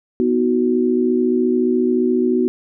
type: chord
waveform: sine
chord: B major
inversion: none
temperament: equal with one note detuned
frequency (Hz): 246.9 / 315.7 / 370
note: B3 / D#4 / F#4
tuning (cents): 0 / +25 / 0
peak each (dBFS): -17 / -23 / -17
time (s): 0.2-2.48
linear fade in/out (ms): 0
effects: none